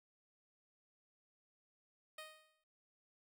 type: tone with exponential decay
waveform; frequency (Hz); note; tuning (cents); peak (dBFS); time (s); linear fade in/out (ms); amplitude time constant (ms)
10% pulse; 622.3; D#5; 0; -38; 2.18-2.64; 5; 98
effects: none